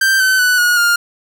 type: tone with pitch steps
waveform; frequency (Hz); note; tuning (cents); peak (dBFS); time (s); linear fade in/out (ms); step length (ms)
45% pulse; 1568 / 1526.9 / 1486.8 / 1447.9 / 1409.9; G6 / G6 / F#6 / F#6 / F6; 0 / -46 / +8 / -38 / +16; -10; 0.01-0.96; 5; 190
effects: none